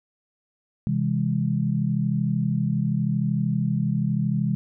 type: chord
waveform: sine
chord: C augmented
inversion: none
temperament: just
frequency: 130.81 / 163.52 / 204.4 Hz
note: C3 / E3 / G#3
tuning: 0 / -14 / -27 cents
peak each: -25 dBFS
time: 0.87-4.55 s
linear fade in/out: 0 ms
effects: none